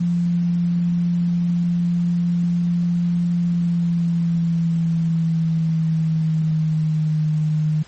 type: tone with pitch glide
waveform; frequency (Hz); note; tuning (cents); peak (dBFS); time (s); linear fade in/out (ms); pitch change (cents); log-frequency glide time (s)
sine; 173.2 to 154.3; F3 to D#3; -14 to -14; -16; 0-7.83; 10; -200; 3.41-7.28
effects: pink hiss -46 dBFS RMS until 7.87 s + MP3 32 kbps